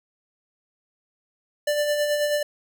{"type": "tone with tremolo", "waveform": "square", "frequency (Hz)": 590, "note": "D5", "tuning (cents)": 8, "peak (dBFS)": -20, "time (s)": [1.67, 2.43], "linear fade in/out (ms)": 5, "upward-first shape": "sine", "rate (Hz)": 9.3, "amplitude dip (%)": 40, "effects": []}